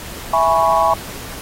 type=chord; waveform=sine; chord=C# minor seventh; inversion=first; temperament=equal; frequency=659.3 / 830.6 / 987.8 / 1108.7 Hz; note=E5 / G#5 / B5 / C#6; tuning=0 / 0 / 0 / 0 cents; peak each=-17 dBFS; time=0.33-0.94 s; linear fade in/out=5 ms; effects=pink hiss -32 dBFS RMS until 1.41 s + AAC 48 kbps